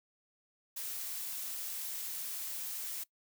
blue noise, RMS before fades -40 dBFS, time 0.76-3.04 s, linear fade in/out 10 ms, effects noise-tail reverb RT60 0.1 s tail -21 dB re dry

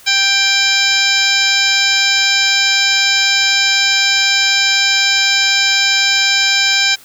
harmonic tone with a mistuned harmonic, 788 Hz, G5, 9 cents sharp, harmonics 1 / 2 / 3 / 4 / 5 / 6 / 7 / 8 / 9, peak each -27 / -18 / -16 / -20 / -16 / -23 / -18 / -27 / -24 dBFS, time 0.06-6.96 s, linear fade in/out 20 ms, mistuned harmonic 7, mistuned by -91 cents, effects white hiss -42 dBFS RMS until 7.04 s

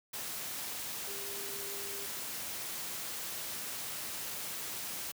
sine tone in noise, 400 Hz, G4, 35 cents sharp, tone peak -47 dBFS, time 1.07-2.06 s, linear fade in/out 10 ms, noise white, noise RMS -40 dBFS, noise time 0.13-5.12 s, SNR -10 dB, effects high-pass 80 Hz 12 dB/octave

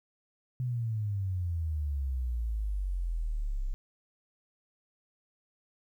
sine exponential sweep, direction down, 127.9 to 31.9 Hz, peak -29 dBFS, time 0.6-3.74 s, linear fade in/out 0 ms, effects 11-bit

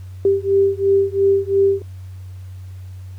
sine beating tone pair, 392 / 394.9 Hz, G4 / G4, 0 / +13 cents, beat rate 2.9 Hz, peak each -16 / -16 dBFS, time 0.25-1.82 s, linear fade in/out 2 ms, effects added 93 Hz sine -31 dBFS peak until 3.18 s + pink hiss -54 dBFS RMS until 3.18 s

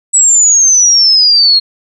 sine exponential sweep, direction down, 7900 to 4240 Hz, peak -4 dBFS, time 0.13-1.6 s, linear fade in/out 20 ms, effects none

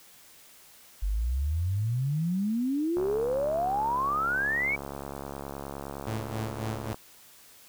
sine exponential sweep, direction up, 46.25 to 2300 Hz, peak -25 dBFS, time 1.02-4.76 s, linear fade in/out 10 ms
click train, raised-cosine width 1 ms, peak -23 dBFS, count 278, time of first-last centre 2.97-6.944 s, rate 69.7 Hz
sawtooth tone with tremolo, 110 Hz, A2, in tune, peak -26 dBFS, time 6.07-6.93 s, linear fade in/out 0 ms, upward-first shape sine, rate 3.7 Hz, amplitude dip 65%
effects white hiss -54 dBFS RMS until 7.68 s

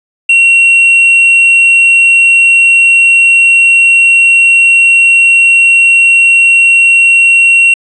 sine tone with tanh clipping, 2735 Hz, F7, 37 cents flat, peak -3 dBFS, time 0.29-7.74 s, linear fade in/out 5 ms, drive 2 dB, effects resampled to 24000 Hz

